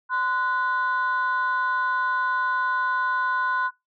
sine tone pair together, 1026.5 / 1475 Hz, C6 / F#6, -33 / -6 cents, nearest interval tritone, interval 627 cents, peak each -23 dBFS, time 0.09-3.71 s, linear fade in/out 50 ms, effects noise-tail reverb RT60 0.2 s tail -23 dB re dry + tanh soft clip ceiling -16 dBFS

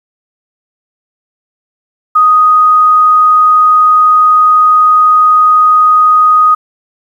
sine tone, 1246 Hz, D#6, 2 cents sharp, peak -3 dBFS, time 2.15-6.55 s, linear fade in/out 10 ms, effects 7-bit

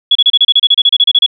sine tone bursts, 3371 Hz, G#7, 25 cents sharp, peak -4 dBFS, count 16, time 0.11-1.263 s, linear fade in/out 5 ms, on 43 ms, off 31 ms, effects none

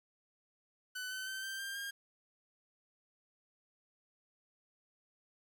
sawtooth tone with pitch steps, 1500 / 1521.8 / 1544 / 1566.4 / 1589.2 / 1612.3 Hz, F#6 / F#6 / G6 / G6 / G6 / G6, +23 / +48 / -27 / -2 / +23 / +48 cents, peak -36 dBFS, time 0.95-1.91 s, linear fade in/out 10 ms, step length 160 ms, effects 11-bit

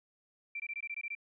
sine tone bursts, 2349 Hz, D7, in tune, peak -36 dBFS, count 9, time 0.55-1.151 s, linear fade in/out 5 ms, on 49 ms, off 20 ms, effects none

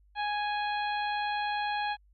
harmonic tone, 830.6 Hz, G#5, in tune, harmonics 1 / 2 / 3 / 4 / 5, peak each -30 / -36 / -40 / -42 / -44 dBFS, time 0.15-1.97 s, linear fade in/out 50 ms, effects added 50 Hz sine -59 dBFS peak until 2.13 s

